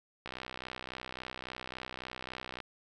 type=click train; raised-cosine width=0.3 ms; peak=-24 dBFS; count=150; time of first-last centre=0.26-2.603 s; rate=63.6 Hz; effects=none